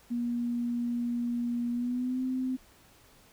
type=tone with pitch glide; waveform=sine; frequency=239.1 to 257.7 Hz; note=A#3 to C4; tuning=+44 to -26 cents; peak=-28 dBFS; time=0.1-2.57 s; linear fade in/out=20 ms; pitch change=+130 cents; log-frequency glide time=1.72-2.22 s; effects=pink hiss -59 dBFS RMS until 3.32 s